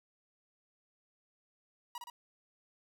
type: tone with echo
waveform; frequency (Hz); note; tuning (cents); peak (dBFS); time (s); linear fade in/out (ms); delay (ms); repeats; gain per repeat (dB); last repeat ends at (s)
45% pulse; 962; B5; -46; -40; 1.95-1.98; 2; 60; 2; -3; 2.1
effects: none